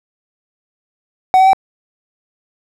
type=tone with pitch steps; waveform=triangle; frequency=750 / 760.5 / 771.1 Hz; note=F#5 / F#5 / G5; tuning=+23 / +47 / -29 cents; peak=-4 dBFS; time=1.34-1.532 s; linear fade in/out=0 ms; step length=64 ms; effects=none